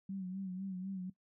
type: tone with vibrato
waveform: sine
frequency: 188.6 Hz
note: F#3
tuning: 33 cents sharp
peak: -38 dBFS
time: 0.09-1.1 s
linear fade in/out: 5 ms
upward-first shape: sine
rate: 4 Hz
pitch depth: 63 cents each way
effects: noise-tail reverb RT60 0.1 s tail -18 dB re dry